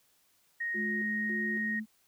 sine tone, 1868 Hz, A#6, 3 cents sharp, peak -31 dBFS, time 0.6-1.8 s, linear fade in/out 10 ms
sine tone with pitch glide, 213.3 to 217.3 Hz, G#3 to A3, +46 to -21 cents, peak -34 dBFS, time 0.74-1.86 s, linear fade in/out 50 ms, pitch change +33 cents, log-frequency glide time 0.97-1.74 s
sine tone with tremolo, 356.1 Hz, F4, 34 cents sharp, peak -40 dBFS, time 0.74-1.76 s, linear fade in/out 10 ms, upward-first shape square, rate 1.8 Hz, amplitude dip 80%
effects white hiss -69 dBFS RMS until 2.07 s

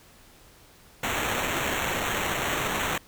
white noise with sample-and-hold, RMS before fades -28 dBFS, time 1.03-2.98 s, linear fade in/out 5 ms, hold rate 4900 Hz, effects pink hiss -54 dBFS RMS until 3.07 s

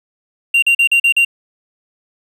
triangle tone bursts, 2767 Hz, F7, 17 cents flat, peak -7 dBFS, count 6, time 0.54-1.249 s, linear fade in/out 5 ms, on 84 ms, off 41 ms, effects none

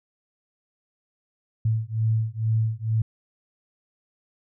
sine beating tone pair, 110 / 112.2 Hz, A2 / A2, 0 / +34 cents, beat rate 2.2 Hz, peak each -24 dBFS, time 1.65-3.02 s, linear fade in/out 5 ms, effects none

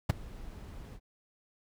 brown noise with ADSR envelope, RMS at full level -21 dBFS, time 0.09-1 s, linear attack 10 ms, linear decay 13 ms, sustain -24 dB, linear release 60 ms, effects none

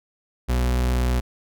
40% pulse tone, 61.74 Hz, B1, in tune, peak -18 dBFS, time 0.48-1.21 s, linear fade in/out 20 ms, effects none

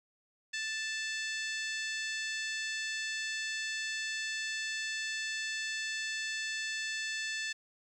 harmonic tone with a mistuned harmonic, 880 Hz, A5, in tune, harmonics 2 / 3 / 4 / 5 / 6 / 7 / 8 / 9, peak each -37 / -41 / -43 / -45 / -47 / -48 / -49 / -50 dBFS, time 0.53-7.53 s, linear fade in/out 10 ms, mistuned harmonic 6, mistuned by -32 cents, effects 11-bit

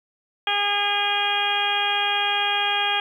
harmonic tone, 407.7 Hz, G#4, 32 cents flat, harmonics 1 / 2 / 3 / 4 / 5 / 6 / 7 / 8, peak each -36 / -25 / -31 / -28 / -34 / -27 / -31 / -25 dBFS, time 0.47-3 s, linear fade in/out 2 ms, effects 9-bit

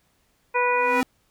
harmonic tone, 490.9 Hz, B4, 10 cents flat, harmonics 1 / 2 / 3 / 4 / 5, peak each -24 / -22 / -29 / -30 / -26 dBFS, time 0.54-1.02 s, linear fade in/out 20 ms
square tone with exponential growth, 259.9 Hz, C4, 11 cents flat, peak -21 dBFS, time 0.65-1.03 s, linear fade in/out 1 ms, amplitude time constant 81 ms
effects pink hiss -66 dBFS RMS until 1.3 s

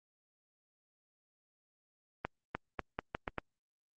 accelerating click train, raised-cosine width 0.5 ms, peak -19 dBFS, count 7, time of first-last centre 2.25-3.383 s, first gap 300 ms, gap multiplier 0.81, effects Opus 32 kbps

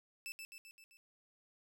sawtooth tone with echo, 2637 Hz, E7, in tune, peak -39 dBFS, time 0.26-0.32 s, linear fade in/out 0 ms, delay 130 ms, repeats 5, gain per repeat -4 dB, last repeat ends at 0.97 s, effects none

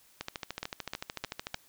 two click trains, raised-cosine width 0.2 ms, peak -18 / -17 dBFS, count 19 / 4, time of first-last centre 0.21-1.543 / 0.63-1.545 s, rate 13.5 / 3.28 Hz, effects white hiss -62 dBFS RMS until 1.68 s

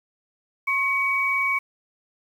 sine tone pair together, 1083.2 / 2261 Hz, C#6 / C#7, -40 / +34 cents, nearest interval octave + minor second, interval 1274 cents, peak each -26 / -21 dBFS, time 0.67-1.59 s, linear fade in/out 10 ms, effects 8-bit

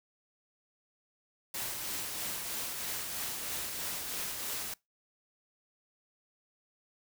white noise with tremolo, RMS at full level -36 dBFS, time 1.54-4.74 s, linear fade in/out 5 ms, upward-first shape triangle, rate 3.1 Hz, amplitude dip 35%, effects noise-tail reverb RT60 0.2 s tail -24 dB re dry

